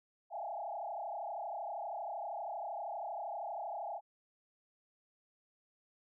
sine tone with frequency modulation, 752 Hz, F#5, 28 cents sharp, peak -38 dBFS, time 0.3-4.01 s, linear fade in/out 50 ms, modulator 32.7 Hz, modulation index 3.2, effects none

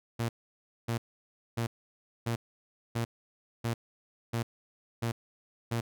sawtooth tone bursts, 116.54 Hz, A#2, in tune, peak -25 dBFS, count 9, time 0.19-5.81 s, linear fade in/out 10 ms, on 100 ms, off 590 ms, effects none

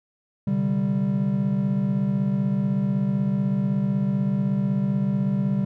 triangle chord, C suspended second, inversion none, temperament equal, 130.81 / 146.83 / 196 Hz, C3 / D3 / G3, 0 / 0 / 0 cents, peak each -26 / -25 / -20 dBFS, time 0.47-5.65 s, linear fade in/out 5 ms, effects none

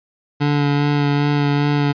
25% pulse tone with vibrato, 144.7 Hz, D3, 25 cents flat, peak -11 dBFS, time 0.4-1.93 s, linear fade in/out 20 ms, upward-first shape sine, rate 2.5 Hz, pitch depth 15 cents each way, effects resampled to 11025 Hz

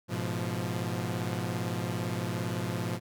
sawtooth chord, F diminished, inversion first, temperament equal with one note detuned, 105.89 / 123.47 / 174.61 Hz, Ab2 / Cb3 / F3, +34 / 0 / 0 cents, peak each -31 dBFS, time 0.08-3 s, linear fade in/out 50 ms, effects none

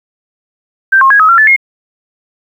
sine tone with pitch steps, 1567 / 1073 / 1652 / 1275 / 1366 / 1743 / 2147 Hz, G6 / C6 / G#6 / D#6 / F6 / A6 / C7, -1 / +43 / -10 / +42 / -39 / -17 / +44 cents, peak -3 dBFS, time 0.92-1.564 s, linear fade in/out 10 ms, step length 92 ms, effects 7-bit

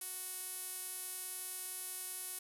sawtooth tone with band-pass filter, 369.6 Hz, F#4, 2 cents flat, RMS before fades -44 dBFS, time 0.01-2.39 s, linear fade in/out 5 ms, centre 11000 Hz, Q 3.2, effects none

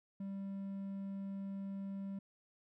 triangle tone, 196 Hz, G3, in tune, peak -38 dBFS, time 0.2-2.19 s, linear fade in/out 5 ms, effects none

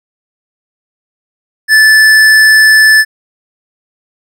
triangle tone with hard clipping, 1747 Hz, A6, 13 cents flat, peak -4 dBFS, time 1.68-3.05 s, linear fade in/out 50 ms, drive 16 dB, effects none

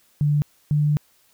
sine tone pair in turn, 147.2 / 148.65 Hz, D3 / D3, +4 / +21 cents, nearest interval unison, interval 17 cents, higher second, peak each -16 dBFS, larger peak neither, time 0.21-0.42 / 0.71-0.97 s, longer second, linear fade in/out 0 ms, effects white hiss -60 dBFS RMS until 1.33 s

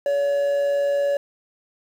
triangle tone with amplitude modulation, 567 Hz, C#5, 39 cents sharp, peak -15 dBFS, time 0.06-1.17 s, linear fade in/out 2 ms, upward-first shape sine, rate 137 Hz, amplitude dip 30%, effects 8-bit

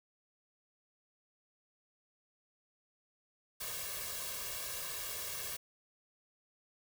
white noise with comb filter, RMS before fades -41 dBFS, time 3.6-5.57 s, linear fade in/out 10 ms, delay 1.8 ms, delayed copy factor +0.8, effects none

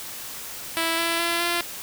5% pulse tone with pitch steps, 329.6 / 334.4 / 339.3 / 344.2 Hz, E4 / E4 / F4 / F4, 0 / +25 / -50 / -25 cents, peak -11 dBFS, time 0.77-1.61 s, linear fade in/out 0 ms, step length 210 ms, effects white hiss -36 dBFS RMS until 1.82 s

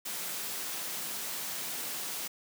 white high-pass noise, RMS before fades -37 dBFS, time 0.05-2.28 s, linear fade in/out 10 ms, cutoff 130 Hz, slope 96 dB/octave, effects none

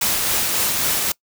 white noise with tremolo, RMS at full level -19 dBFS, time 0.01-1.12 s, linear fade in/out 5 ms, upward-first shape sine, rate 3.7 Hz, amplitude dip 25%, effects noise-tail reverb RT60 0.1 s tail -24 dB re dry

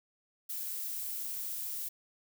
violet noise, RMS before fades -38 dBFS, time 0.49-1.89 s, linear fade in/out 10 ms, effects none

